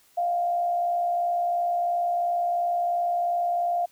sine tone with frequency modulation, 698.5 Hz, F5, in tune, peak -22 dBFS, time 0.17-3.86 s, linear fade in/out 10 ms, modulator 62.9 Hz, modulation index 0.36, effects white hiss -60 dBFS RMS until 3.91 s

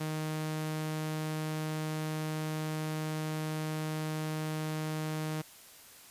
sawtooth tone, 155.56 Hz, D#3, in tune, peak -29 dBFS, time 0-5.42 s, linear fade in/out 10 ms, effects white hiss -54 dBFS RMS until 6.1 s + resampled to 32000 Hz

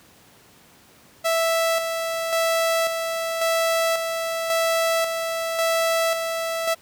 sawtooth tone with tremolo, 659 Hz, E5, 1 cent flat, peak -15 dBFS, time 1.24-6.75 s, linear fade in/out 20 ms, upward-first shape square, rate 0.92 Hz, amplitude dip 45%, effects pink hiss -52 dBFS RMS until 6.81 s + high-pass 100 Hz 12 dB/octave

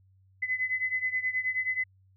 sine beating tone pair, 2020 / 2029.4 Hz, B6 / B6, +39 / +47 cents, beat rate 9.4 Hz, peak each -29 / -32 dBFS, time 0.42-1.84 s, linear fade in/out 10 ms, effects added 95 Hz sine -59 dBFS peak until 2.16 s

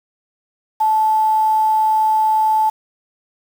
sine tone with quantisation, 871 Hz, A5, 18 cents flat, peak -12 dBFS, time 0.8-2.7 s, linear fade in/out 10 ms, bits 6, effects none

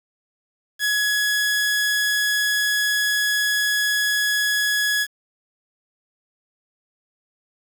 sawtooth tone, 1682 Hz, G#6, 22 cents sharp, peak -15 dBFS, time 0.79-5.07 s, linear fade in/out 50 ms, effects 7-bit

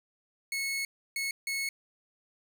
sawtooth tone bursts at uneven times, 2192 Hz, C#7, 20 cents flat, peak -27 dBFS, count 3, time 0.52-0.85 / 1.16-1.31 / 1.47-1.69 s, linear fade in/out 2 ms, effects none

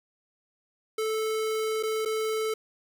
square tone with dropouts, 437.8 Hz, A4, 9 cents flat, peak -27 dBFS, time 0.98-2.54 s, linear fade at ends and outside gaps 5 ms, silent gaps 1.828-1.833 / 2.051-2.057 s, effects 10-bit

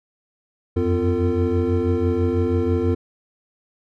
triangle tone cluster, 86.5 / 92.6 / 254.6 / 346.3 / 450.8 Hz, F2 / F#2 / C4 / F4 / A4, -16 / +2 / -47 / -15 / +42 cents, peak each -22 dBFS, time 0.76-2.95 s, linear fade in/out 10 ms, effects none

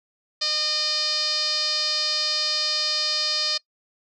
5% pulse tone with low-pass filter, 609 Hz, D#5, 37 cents flat, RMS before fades -24 dBFS, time 0.41-3.58 s, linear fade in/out 10 ms, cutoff 4700 Hz, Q 7.5, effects noise-tail reverb RT60 0.1 s tail -23 dB re dry

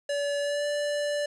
square tone with pitch glide, 573 to 584.7 Hz, D5 to D5, -43 to -8 cents, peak -27 dBFS, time 0.09-1.26 s, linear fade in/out 5 ms, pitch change +35 cents, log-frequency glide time 0.4-0.66 s, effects resampled to 22050 Hz + 9-bit

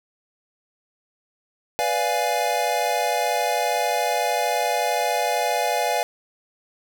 square chord, B diminished seventh, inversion none, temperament equal, 493.9 / 587.3 / 698.5 / 830.6 Hz, B4 / D5 / F5 / Ab5, 0 / 0 / 0 / 0 cents, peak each -29 / -28 / -25 / -26 dBFS, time 1.79-6.03 s, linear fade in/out 0 ms, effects none

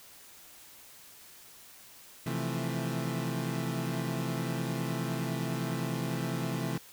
30% pulse chord, F major seventh, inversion second, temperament equal, 130.81 / 164.81 / 174.61 / 220 Hz, C3 / E3 / F3 / A3, 0 / 0 / 0 / 0 cents, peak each -32 / -33 / -38 / -36 dBFS, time 2.26-6.78 s, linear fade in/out 5 ms, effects white hiss -53 dBFS RMS until 6.92 s

